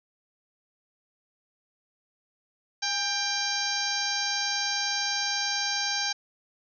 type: harmonic tone with a mistuned harmonic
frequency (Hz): 791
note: G5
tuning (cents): +15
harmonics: 1 / 2 / 3 / 4 / 5 / 6 / 7 / 8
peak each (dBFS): -35 / -33 / -37 / -38 / -34 / -33 / -33 / -35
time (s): 2.82-6.13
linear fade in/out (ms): 10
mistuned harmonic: 1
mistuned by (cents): +58
effects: none